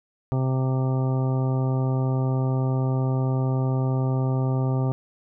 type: harmonic tone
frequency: 130.81 Hz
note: C3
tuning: in tune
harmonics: 1 / 2 / 3 / 4 / 5 / 6 / 7 / 9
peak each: -21 / -30 / -33 / -36 / -37 / -39 / -40 / -41 dBFS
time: 0.32-4.92 s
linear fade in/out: 0 ms
effects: none